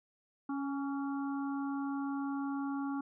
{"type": "harmonic tone with a mistuned harmonic", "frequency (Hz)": 277.2, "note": "C#4", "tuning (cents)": 0, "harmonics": [1, 3, 4, 5], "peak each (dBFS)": [-34, -44, -46, -48], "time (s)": [0.49, 3.01], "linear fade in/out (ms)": 5, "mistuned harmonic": 4, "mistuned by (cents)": 35, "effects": []}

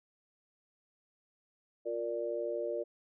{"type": "chord", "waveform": "sine", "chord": "Bb major", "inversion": "second", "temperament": "equal with one note detuned", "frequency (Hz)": [353.5, 466.2, 587.3], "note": ["F4", "Bb4", "D5"], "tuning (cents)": [21, 0, 0], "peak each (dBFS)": [-39, -37, -36], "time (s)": [1.85, 2.84], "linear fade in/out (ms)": 20, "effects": []}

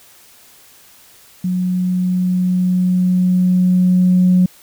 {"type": "tone with level ramp", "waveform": "sine", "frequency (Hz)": 182.1, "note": "F#3", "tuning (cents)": -27, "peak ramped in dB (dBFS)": [-15, -7], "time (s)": [1.44, 4.46], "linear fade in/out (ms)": 5, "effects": ["tanh soft clip ceiling -4 dBFS", "white hiss -46 dBFS RMS until 4.62 s"]}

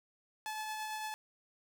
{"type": "tone with tremolo", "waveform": "sawtooth", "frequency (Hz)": 863, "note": "A5", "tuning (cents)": -34, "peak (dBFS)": -33, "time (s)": [0.46, 1.14], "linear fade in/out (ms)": 0, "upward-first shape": "triangle", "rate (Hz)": 8.9, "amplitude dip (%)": 30, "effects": []}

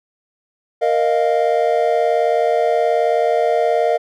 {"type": "chord", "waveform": "triangle", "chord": "Bb suspended fourth", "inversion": "none", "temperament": "equal with one note detuned", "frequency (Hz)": [466.2, 619.7, 698.5], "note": ["Bb4", "Eb5", "F5"], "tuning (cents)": [0, -7, 0], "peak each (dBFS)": -16, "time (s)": [0.81, 3.98], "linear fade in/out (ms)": 20, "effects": []}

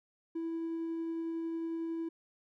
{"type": "tone with tremolo", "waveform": "triangle", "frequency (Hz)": 329.6, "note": "E4", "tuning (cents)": 0, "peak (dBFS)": -30, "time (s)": [0.35, 2.09], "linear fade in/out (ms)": 10, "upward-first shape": "triangle", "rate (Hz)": 11, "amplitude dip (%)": 25, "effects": ["tanh soft clip ceiling -29 dBFS"]}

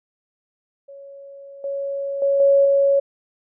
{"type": "tone with level steps", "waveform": "sine", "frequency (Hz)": 556, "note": "C#5", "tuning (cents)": 5, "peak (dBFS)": [-37, -23, -15, -11, -13], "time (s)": [0.88, 3], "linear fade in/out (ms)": 10, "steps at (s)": [1.64, 2.22, 2.4, 2.65], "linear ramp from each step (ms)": 2, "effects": []}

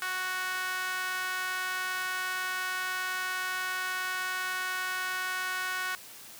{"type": "tone with high-pass filter", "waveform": "sawtooth", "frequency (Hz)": 370, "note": "F#4", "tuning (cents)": 0, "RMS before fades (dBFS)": -33, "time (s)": [0.02, 5.95], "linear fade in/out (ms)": 0, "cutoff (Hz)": 1400, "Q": 2.8, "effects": ["white hiss -48 dBFS RMS until 6.39 s", "high-pass 80 Hz 12 dB/octave"]}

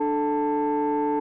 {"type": "tone cluster", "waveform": "sine", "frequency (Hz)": [295.3, 437.8, 886], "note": ["D4", "A4", "A5"], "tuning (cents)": [10, -9, 12], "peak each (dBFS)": -24, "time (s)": [0, 1.2], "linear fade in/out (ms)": 10, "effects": ["tanh soft clip ceiling -17 dBFS"]}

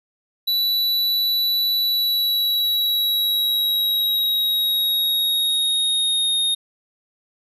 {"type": "tone with pitch glide", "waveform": "square", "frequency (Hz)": [3951, 3708], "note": ["B7", "A#7"], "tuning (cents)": [0, -10], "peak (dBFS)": -18, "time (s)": [0.47, 6.55], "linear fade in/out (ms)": 10, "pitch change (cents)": -110, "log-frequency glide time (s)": [1.76, 6.36], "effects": []}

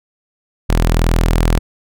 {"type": "tone", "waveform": "sawtooth", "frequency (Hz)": 41.2, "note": "E1", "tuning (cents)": 0, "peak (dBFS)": -7, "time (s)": [0.69, 1.59], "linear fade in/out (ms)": 10, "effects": []}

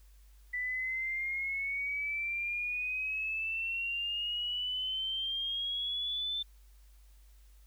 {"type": "exponential sweep", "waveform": "sine", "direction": "up", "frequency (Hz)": [1975.5, 3557], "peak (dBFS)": -32, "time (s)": [0.53, 6.43], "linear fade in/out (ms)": 10, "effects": ["added 50 Hz sine -55 dBFS peak until 7.66 s", "white hiss -69 dBFS RMS until 7.66 s"]}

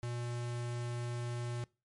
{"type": "tone", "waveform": "square", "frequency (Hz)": 120.1, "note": "B2", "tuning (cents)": -48, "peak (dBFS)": -37, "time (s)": [0.03, 1.64], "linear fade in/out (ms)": 0, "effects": ["noise-tail reverb RT60 0.3 s tail -23 dB re dry", "MP3 48 kbps"]}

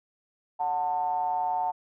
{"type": "ring-modulated tone", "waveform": "triangle", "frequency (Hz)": 80, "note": "D#2", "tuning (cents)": 49, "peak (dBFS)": -20, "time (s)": [0.59, 1.72], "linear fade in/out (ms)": 20, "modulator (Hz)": 815, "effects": []}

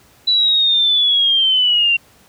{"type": "linear sweep", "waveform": "sine", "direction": "down", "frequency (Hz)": [3969, 2744], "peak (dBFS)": -11, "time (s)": [0.27, 1.97], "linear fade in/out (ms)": 10, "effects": ["pink hiss -50 dBFS RMS until 2.28 s", "high-pass 60 Hz 12 dB/octave"]}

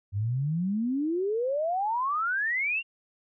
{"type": "exponential sweep", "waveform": "sine", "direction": "up", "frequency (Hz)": [95.5, 2826], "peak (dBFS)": -25, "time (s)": [0.12, 2.83], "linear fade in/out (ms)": 50, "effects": []}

